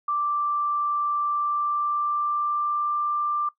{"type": "tone with pitch glide", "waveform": "sine", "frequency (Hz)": [1174.7, 1184.2], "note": ["D6", "D6"], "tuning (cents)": [0, 14], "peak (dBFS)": -22, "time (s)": [0.08, 3.49], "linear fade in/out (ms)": 5, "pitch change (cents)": 14, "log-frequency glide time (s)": [1.22, 2.94], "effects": ["noise-tail reverb RT60 0.1 s tail -19 dB re dry"]}